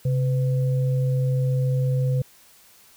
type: tone pair together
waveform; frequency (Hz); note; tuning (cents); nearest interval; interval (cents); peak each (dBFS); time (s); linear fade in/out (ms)
sine; 132.96 / 502; C3 / B4; +28 / +28; octave + major seventh; 2300; -19 / -31; 0.05-2.22; 5
effects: white hiss -53 dBFS RMS until 2.96 s